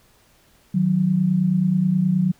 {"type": "tone pair together", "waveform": "sine", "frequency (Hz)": [155.57, 185], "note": ["D#3", "F#3"], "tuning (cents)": [0, 0], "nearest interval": "minor third", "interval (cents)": 300, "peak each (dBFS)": [-22, -17], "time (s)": [0.74, 2.32], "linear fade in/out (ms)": 10, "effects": ["pink hiss -57 dBFS RMS until 2.39 s"]}